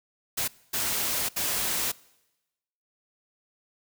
white noise bursts at uneven times, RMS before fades -28 dBFS, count 3, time 0.37-0.48 / 0.73-1.29 / 1.36-1.92 s, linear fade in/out 10 ms, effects noise-tail reverb RT60 1.0 s tail -23 dB re dry

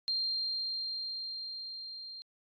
sine tone with level ramp, 4186 Hz, C8, in tune, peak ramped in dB -29 to -43 dBFS, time 0.08-2.22 s, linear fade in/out 0 ms, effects AAC 32 kbps

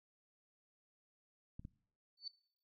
clicks, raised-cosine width 5 ms, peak -35 dBFS, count 2, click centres 1.595 / 1.651 s
sine tone with exponential growth, 4508 Hz, C#8, 28 cents sharp, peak -38 dBFS, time 2.17-2.28 s, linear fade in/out 5 ms, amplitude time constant 23 ms
effects noise-tail reverb RT60 0.6 s tail -22 dB re dry + MP3 64 kbps

